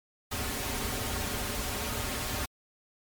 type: noise with comb filter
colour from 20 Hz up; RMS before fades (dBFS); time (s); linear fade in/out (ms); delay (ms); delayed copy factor
pink; -33; 0.31-2.46; 10; 6; -0.75
effects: MP3 96 kbps